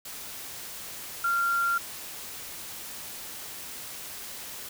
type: tone in noise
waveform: sine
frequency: 1383 Hz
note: F6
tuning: 17 cents flat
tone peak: -23 dBFS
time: 1.24-1.78 s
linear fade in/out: 5 ms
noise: white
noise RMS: -40 dBFS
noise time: 0.05-4.69 s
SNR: +14 dB
effects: none